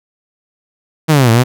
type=linear two-way sweep; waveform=sawtooth; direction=down then up; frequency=163.2 to 111.1 to 130.1 Hz; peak=-3 dBFS; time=1.08-1.44 s; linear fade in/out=20 ms; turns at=1.31 s; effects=none